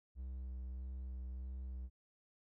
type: tone with vibrato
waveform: triangle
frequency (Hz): 63.7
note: C2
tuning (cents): -46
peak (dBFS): -40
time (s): 0.15-1.9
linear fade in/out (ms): 50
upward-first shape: sine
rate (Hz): 1.6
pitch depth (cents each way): 19
effects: none